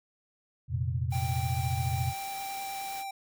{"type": "chord", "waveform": "sine", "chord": "F suspended fourth", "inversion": "none", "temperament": "equal", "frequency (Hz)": [87.31, 116.54, 130.81], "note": ["F2", "Bb2", "C3"], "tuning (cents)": [0, 0, 0], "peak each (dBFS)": -32, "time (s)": [0.68, 2.14], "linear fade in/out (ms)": 50}
{"type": "noise", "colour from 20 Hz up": "white", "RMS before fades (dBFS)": -44, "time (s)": [1.1, 3.05], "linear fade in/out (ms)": 50}
{"type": "tone with vibrato", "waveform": "square", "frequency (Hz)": 784, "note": "G5", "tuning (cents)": 0, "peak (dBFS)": -36, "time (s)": [1.12, 3.11], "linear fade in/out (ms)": 5, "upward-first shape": "triangle", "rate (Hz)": 9.5, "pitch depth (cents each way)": 12}
{"effects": []}